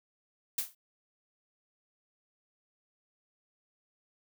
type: noise with exponential decay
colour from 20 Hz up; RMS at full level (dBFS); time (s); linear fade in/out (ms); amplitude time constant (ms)
blue; -27; 0.58-0.75; 5; 35
effects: none